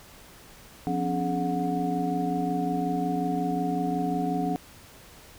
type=tone cluster; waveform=sine; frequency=176.1 / 258.7 / 284.2 / 422.9 / 729 Hz; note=F3 / C4 / C#4 / G#4 / F#5; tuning=+15 / -19 / +43 / +31 / -26 cents; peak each=-30 / -32 / -30 / -35 / -30 dBFS; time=0.87-4.56 s; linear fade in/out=0 ms; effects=pink hiss -50 dBFS RMS until 5.38 s